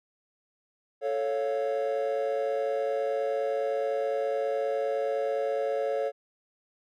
triangle chord, A augmented, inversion none, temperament equal, 440 / 554.4 / 698.5 Hz, A4 / C#5 / E#5, 0 / 0 / 0 cents, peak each -28 / -26 / -32 dBFS, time 1.01-6.12 s, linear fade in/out 50 ms, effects tanh soft clip ceiling -18 dBFS

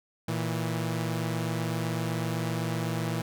sawtooth tone pair together, 115.6 / 163.48 Hz, A#2 / E3, -14 / -14 cents, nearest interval tritone, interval 600 cents, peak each -27 dBFS, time 0.28-3.22 s, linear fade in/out 5 ms, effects none

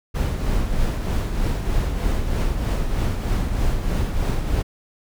brown noise with tremolo, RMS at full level -19 dBFS, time 0.14-4.63 s, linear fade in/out 20 ms, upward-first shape triangle, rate 3.2 Hz, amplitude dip 50%, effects none

